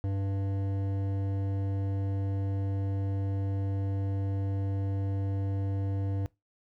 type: tone with hard clipping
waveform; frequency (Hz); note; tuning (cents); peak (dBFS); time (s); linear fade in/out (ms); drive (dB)
sine; 98; G2; 0; -30; 0.04-6.26; 0; 12
effects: noise-tail reverb RT60 0.2 s tail -21 dB re dry